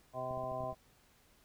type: harmonic tone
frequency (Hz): 128.5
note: C3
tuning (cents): -31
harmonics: 1 / 2 / 3 / 4 / 5 / 6 / 8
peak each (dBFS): -47 / -51 / -51 / -50 / -39 / -44 / -44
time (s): 0.13-0.75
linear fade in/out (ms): 50
type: clicks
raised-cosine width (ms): 5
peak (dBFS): -38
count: 7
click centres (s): 0.31 / 0.375 / 0.438 / 0.518 / 0.606 / 0.637 / 0.728
effects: pink hiss -67 dBFS RMS until 1.44 s